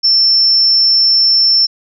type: tone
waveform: sine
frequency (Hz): 5370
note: E8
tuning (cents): +31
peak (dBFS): -7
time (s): 0.03-1.67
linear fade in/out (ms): 20
effects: none